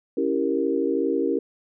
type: chord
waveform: sine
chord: C# diminished seventh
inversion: none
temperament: equal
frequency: 277.2 / 329.6 / 392 / 466.2 Hz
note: C#4 / E4 / G4 / Bb4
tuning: 0 / 0 / 0 / 0 cents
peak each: -26 dBFS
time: 0.17-1.39 s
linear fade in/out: 5 ms
effects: none